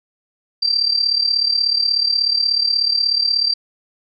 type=tone with amplitude modulation; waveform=sine; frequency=4699 Hz; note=D8; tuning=in tune; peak=-11 dBFS; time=0.62-3.54 s; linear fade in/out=10 ms; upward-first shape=sine; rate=36.5 Hz; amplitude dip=75%; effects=none